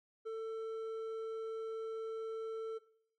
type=tone with hard clipping; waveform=sine; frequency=445.9 Hz; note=A4; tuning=23 cents sharp; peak=-39 dBFS; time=0.25-2.79 s; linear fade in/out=20 ms; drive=5 dB; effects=noise-tail reverb RT60 0.6 s tail -17 dB re dry + MP3 48 kbps